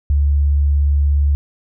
sine tone with vibrato, 71.7 Hz, D2, 41 cents flat, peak -11 dBFS, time 0.1-1.35 s, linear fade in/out 0 ms, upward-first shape sine, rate 17 Hz, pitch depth 10 cents each way, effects none

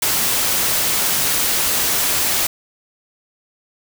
white noise, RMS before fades -18 dBFS, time 0.02-2.47 s, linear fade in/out 5 ms, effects none

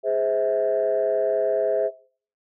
sine chord, Ab augmented, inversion none, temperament just, 415.3 / 519.1 / 648.9 Hz, Ab4 / C5 / E5, 0 / -14 / -27 cents, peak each -24 / -24 / -22 dBFS, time 0.03-1.91 s, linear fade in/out 50 ms, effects noise-tail reverb RT60 0.5 s tail -21 dB re dry + tanh soft clip ceiling -13 dBFS

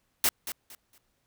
white noise with echo, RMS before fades -23 dBFS, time 0.24-0.29 s, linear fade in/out 2 ms, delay 230 ms, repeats 3, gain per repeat -12 dB, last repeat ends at 0.98 s, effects pink hiss -74 dBFS RMS until 1.26 s

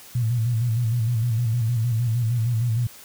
sine tone with vibrato, 116.54 Hz, A#2, in tune, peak -19 dBFS, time 0.15-2.87 s, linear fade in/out 5 ms, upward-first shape square, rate 6.5 Hz, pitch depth 76 cents each way, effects white hiss -45 dBFS RMS until 3.04 s

